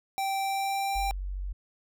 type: tone with pitch glide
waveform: square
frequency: 780 to 789.5 Hz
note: G5 to G5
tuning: -9 to +12 cents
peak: -28 dBFS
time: 0.18-1.11 s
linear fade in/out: 0 ms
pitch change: +21 cents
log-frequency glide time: 0.41-0.97 s
type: tone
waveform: sine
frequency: 47 Hz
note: F#1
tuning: 28 cents sharp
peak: -31 dBFS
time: 0.95-1.53 s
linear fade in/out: 10 ms
effects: none